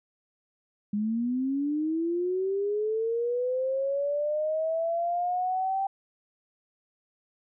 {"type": "linear sweep", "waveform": "sine", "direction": "up", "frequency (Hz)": [203.1, 784], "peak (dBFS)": -25, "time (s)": [0.93, 5.87], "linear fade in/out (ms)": 5, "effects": []}